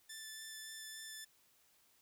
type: tone with vibrato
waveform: 10% pulse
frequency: 1760 Hz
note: A6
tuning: in tune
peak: -38 dBFS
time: 0.09-1.25 s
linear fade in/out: 10 ms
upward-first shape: sine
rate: 3.5 Hz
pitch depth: 9 cents each way
effects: white hiss -71 dBFS RMS until 2.01 s

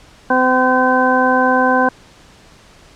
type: harmonic tone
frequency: 255.9 Hz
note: C4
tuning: 38 cents flat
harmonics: 1 / 2 / 3 / 4 / 6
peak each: -17 / -17 / -17 / -17 / -17 dBFS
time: 0.3-1.89 s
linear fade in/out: 5 ms
effects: pink hiss -45 dBFS RMS until 2.95 s + low-pass 7000 Hz 12 dB/octave

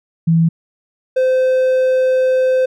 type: tone pair in turn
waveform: sine / triangle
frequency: 164.81 / 516.2 Hz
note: E3 / C5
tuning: 0 / -23 cents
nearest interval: octave + minor sixth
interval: 1977 cents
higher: second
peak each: -9 dBFS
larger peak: neither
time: 0.27-0.49 / 1.16-2.66 s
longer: second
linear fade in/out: 10 ms
effects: none

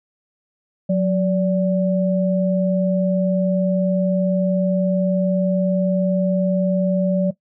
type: tone pair together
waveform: sine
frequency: 183.3 / 579.4 Hz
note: F#3 / D5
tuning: -16 / -24 cents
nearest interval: octave + minor sixth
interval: 1992 cents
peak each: -16 / -20 dBFS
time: 0.89-7.31 s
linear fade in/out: 10 ms
effects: noise-tail reverb RT60 0.1 s tail -17 dB re dry

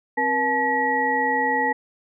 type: tone cluster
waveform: sine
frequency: 265.4 / 477.8 / 862 / 1915 Hz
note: C4 / A#4 / A5 / A#6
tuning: +25 / +43 / -36 / +46 cents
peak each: -29 / -27 / -22 / -23 dBFS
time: 0.17-1.73 s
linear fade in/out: 10 ms
effects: none

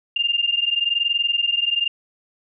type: tone pair together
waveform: sine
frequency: 2794 / 2815 Hz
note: F7 / F7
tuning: 0 / +13 cents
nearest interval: unison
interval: 13 cents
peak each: -21 dBFS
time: 0.16-1.88 s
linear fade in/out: 5 ms
effects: none

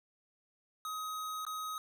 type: tone with dropouts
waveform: square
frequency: 1262 Hz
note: D#6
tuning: 24 cents sharp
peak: -38 dBFS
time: 0.85-1.78 s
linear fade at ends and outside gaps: 1 ms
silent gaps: 1.451-1.466 s
effects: none

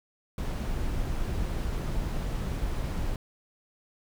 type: noise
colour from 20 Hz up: brown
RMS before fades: -30 dBFS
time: 0.38-3.16 s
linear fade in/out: 2 ms
effects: none

